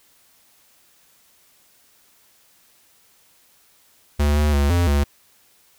square tone with pitch steps, 73.2 / 74.6 / 71 / 87.1 / 71.5 Hz, D2 / D2 / C#2 / F2 / D2, -5 / +28 / +42 / -4 / -46 cents, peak -16 dBFS, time 4.19-5.04 s, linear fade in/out 10 ms, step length 170 ms, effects white hiss -57 dBFS RMS until 5.78 s

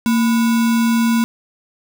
sine tone with sample-and-hold, 230 Hz, A#3, 23 cents flat, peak -12 dBFS, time 0.06-1.24 s, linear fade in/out 0 ms, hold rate 1225 Hz, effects none

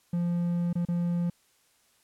triangle tone with dropouts, 173.3 Hz, F3, 13 cents flat, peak -23 dBFS, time 0.13-1.3 s, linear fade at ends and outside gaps 5 ms, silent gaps 0.73-0.754 / 0.852-0.885 s, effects white hiss -66 dBFS RMS until 2.03 s + low-pass 12000 Hz 12 dB/octave

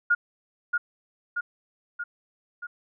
sine tone with echo, 1426 Hz, F6, 36 cents sharp, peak -17 dBFS, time 0.1-0.15 s, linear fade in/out 10 ms, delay 630 ms, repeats 4, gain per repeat -4 dB, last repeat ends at 2.67 s, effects none

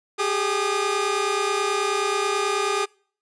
sawtooth tone cluster, 390.7 / 420 / 1220 Hz, G4 / G#4 / D#6, -6 / +19 / -34 cents, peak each -22 dBFS, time 0.18-2.86 s, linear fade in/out 20 ms, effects noise-tail reverb RT60 0.5 s tail -26 dB re dry + resampled to 22050 Hz

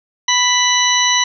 harmonic tone, 990 Hz, B5, 4 cents sharp, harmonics 1 / 2 / 3 / 4 / 6, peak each -18 / -18 / -18 / -18 / -18 dBFS, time 0.28-1.24 s, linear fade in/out 5 ms, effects none

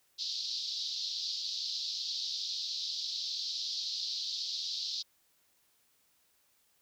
pink band-pass noise, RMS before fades -37 dBFS, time 0.18-5.03 s, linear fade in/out 20 ms, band 3800 to 5100 Hz, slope 48 dB/octave, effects white hiss -71 dBFS RMS until 6.81 s

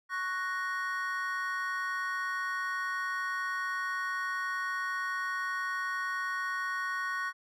triangle chord, F# major, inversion second, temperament equal, 1108.7 / 1480 / 1864.7 Hz, C#6 / F#6 / A#6, 0 / 0 / 0 cents, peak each -34 dBFS, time 0.09-7.33 s, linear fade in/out 50 ms, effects none

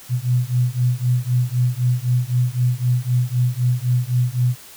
sine beating tone pair, 122.1 / 126 Hz, B2 / B2, -19 / +35 cents, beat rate 3.9 Hz, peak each -19 dBFS, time 0.09-4.56 s, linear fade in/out 50 ms, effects white hiss -42 dBFS RMS until 4.76 s

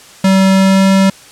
square tone with pitch glide, 191.7 to 193.03 Hz, G3 to G3, -38 to -26 cents, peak -7 dBFS, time 0.24-1.1 s, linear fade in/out 5 ms, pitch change +12 cents, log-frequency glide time 0.5-0.91 s, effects white hiss -38 dBFS RMS until 1.31 s + low-pass 9000 Hz 12 dB/octave

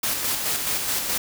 white noise with tremolo, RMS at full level -24 dBFS, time 0.03-1.18 s, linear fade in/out 5 ms, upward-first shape square, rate 4.7 Hz, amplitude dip 35%, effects none

